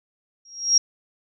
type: tone with exponential growth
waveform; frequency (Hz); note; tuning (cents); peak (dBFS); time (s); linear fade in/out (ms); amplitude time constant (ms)
sine; 5610; F8; +7; -10; 0.45-0.78; 5; 71
effects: none